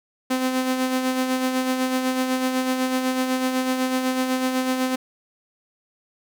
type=tone with tremolo; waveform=sawtooth; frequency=257.7 Hz; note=C4; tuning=26 cents flat; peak=-15 dBFS; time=0.3-4.96 s; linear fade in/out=10 ms; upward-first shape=sine; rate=8 Hz; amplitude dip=45%; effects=none